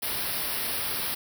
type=band-stop noise; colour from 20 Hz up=white; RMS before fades=-30 dBFS; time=0.02-1.15 s; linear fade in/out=10 ms; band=5500 to 9200 Hz; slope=96 dB/octave; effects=none